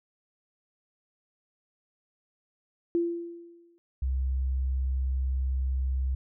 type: tone with exponential decay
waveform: sine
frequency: 341.3 Hz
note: F4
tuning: 40 cents flat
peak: -21 dBFS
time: 2.95-3.78 s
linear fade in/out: 0 ms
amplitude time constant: 180 ms
type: tone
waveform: sine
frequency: 65.41 Hz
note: C2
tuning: in tune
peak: -25 dBFS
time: 4.02-6.15 s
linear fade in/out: 5 ms
effects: none